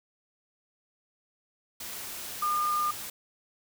sine tone in noise, 1210 Hz, D#6, 49 cents flat, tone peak -25 dBFS, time 2.42-2.91 s, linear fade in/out 5 ms, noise white, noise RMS -39 dBFS, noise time 1.8-3.1 s, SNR +11 dB, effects none

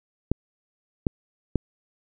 clicks, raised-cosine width 3 ms, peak -8 dBFS, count 3, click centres 0.316 / 1.068 / 1.557 s, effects none

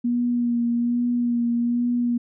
sine tone with vibrato, 239.2 Hz, A#3, 45 cents sharp, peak -19 dBFS, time 0.04-2.18 s, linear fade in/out 10 ms, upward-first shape sine, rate 1.2 Hz, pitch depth 22 cents each way, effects none

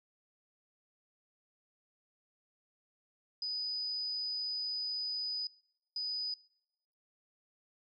sine tone bursts at uneven times, 4978 Hz, D#8, in tune, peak -34 dBFS, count 2, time 3.42-5.47 / 5.96-6.34 s, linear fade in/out 2 ms, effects noise-tail reverb RT60 1.0 s tail -26 dB re dry

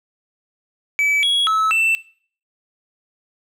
triangle tone with pitch steps, 2297 / 3329 / 1299 / 2668 Hz, D7 / G#7 / E6 / E7, -39 / +3 / -26 / +20 cents, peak -13 dBFS, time 0.99-1.95 s, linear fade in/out 0 ms, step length 240 ms, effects noise-tail reverb RT60 0.5 s tail -20 dB re dry

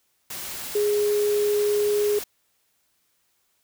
sine tone in noise, 415 Hz, G#4, 1 cent flat, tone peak -19 dBFS, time 0.75-2.19 s, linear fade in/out 5 ms, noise white, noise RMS -34 dBFS, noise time 0.3-2.24 s, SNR +12 dB, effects white hiss -69 dBFS RMS until 3.63 s

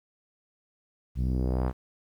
sawtooth tone with low-pass filter sweep, 63.2 Hz, B1, 41 cents sharp, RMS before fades -27 dBFS, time 1.15-1.73 s, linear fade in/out 50 ms, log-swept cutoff 140 to 1300 Hz, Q 1.2, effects 10-bit

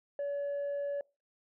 sine tone, 569 Hz, C#5, 45 cents sharp, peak -30 dBFS, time 0.19-1.01 s, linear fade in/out 2 ms, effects noise-tail reverb RT60 0.3 s tail -26 dB re dry + tanh soft clip ceiling -31 dBFS

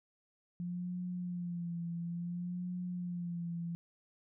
sine tone with vibrato, 174.6 Hz, F3, in tune, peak -36 dBFS, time 0.6-3.75 s, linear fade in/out 0 ms, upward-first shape sine, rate 0.58 Hz, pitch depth 49 cents each way, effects none

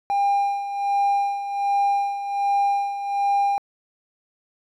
triangle tone with tremolo, 802 Hz, G5, 39 cents sharp, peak -14 dBFS, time 0.1-3.58 s, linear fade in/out 0 ms, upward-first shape sine, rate 1.3 Hz, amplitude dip 70%, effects tanh soft clip ceiling -11 dBFS

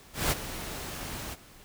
pink noise with ADSR envelope, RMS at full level -25 dBFS, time 0.13-1.36 s, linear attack 180 ms, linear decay 31 ms, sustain -13 dB, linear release 33 ms, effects pink hiss -53 dBFS RMS until 1.64 s

